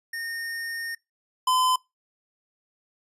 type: tone pair in turn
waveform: square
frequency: 1836 / 1019.8 Hz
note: A#6 / C6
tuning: -27 / -45 cents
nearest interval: minor seventh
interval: 1018 cents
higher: first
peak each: -31 / -20 dBFS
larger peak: second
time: 0.13-0.95 / 1.47-1.76 s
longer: first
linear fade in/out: 5 ms
effects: noise-tail reverb RT60 0.2 s tail -23 dB re dry + resampled to 32000 Hz